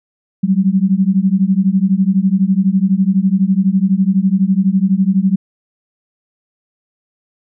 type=beating tone pair; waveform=sine; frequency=185.5 / 197.5 Hz; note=F#3 / G3; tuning=+5 / +13 cents; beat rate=12 Hz; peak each=-13 / -13 dBFS; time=0.43-5.36 s; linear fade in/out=10 ms; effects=none